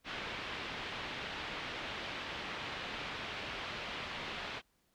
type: low-pass noise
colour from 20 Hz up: white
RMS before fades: -42 dBFS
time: 0.04-4.62 s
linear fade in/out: 50 ms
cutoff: 3400 Hz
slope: 24 dB/octave
effects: pink hiss -75 dBFS RMS until 4.94 s